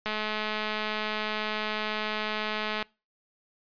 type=click train; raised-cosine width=0.3 ms; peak=-15 dBFS; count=593; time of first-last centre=0.06-2.826 s; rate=214 Hz; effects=noise-tail reverb RT60 0.3 s tail -25 dB re dry + resampled to 11025 Hz